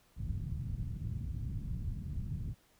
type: low-pass noise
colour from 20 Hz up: white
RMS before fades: -38 dBFS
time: 0.16-2.55 s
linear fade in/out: 50 ms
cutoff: 150 Hz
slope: 24 dB/octave
effects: pink hiss -68 dBFS RMS until 2.79 s